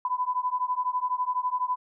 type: beating tone pair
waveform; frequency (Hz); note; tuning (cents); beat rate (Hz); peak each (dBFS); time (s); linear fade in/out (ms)
sine; 995 / 1007; B5 / B5; +13 / +33; 12; -28; 0.05-1.76; 2
effects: none